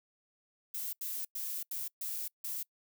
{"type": "noise bursts at uneven times", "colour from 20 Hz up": "violet", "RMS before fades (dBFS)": -38, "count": 6, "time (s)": [[0.74, 0.93], [1.01, 1.25], [1.35, 1.63], [1.71, 1.88], [2.01, 2.28], [2.44, 2.63]], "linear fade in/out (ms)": 5, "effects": ["noise-tail reverb RT60 0.1 s tail -25 dB re dry"]}